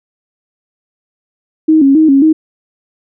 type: tone with vibrato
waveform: sine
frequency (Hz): 293.7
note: D4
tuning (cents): 0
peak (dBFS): -4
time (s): 1.68-2.33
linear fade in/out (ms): 10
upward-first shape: square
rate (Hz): 3.7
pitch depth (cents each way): 120
effects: none